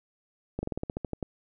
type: slowing click train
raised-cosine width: 2 ms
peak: -18 dBFS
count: 11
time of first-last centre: 0.59-1.227 s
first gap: 40 ms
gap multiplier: 1.1
effects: none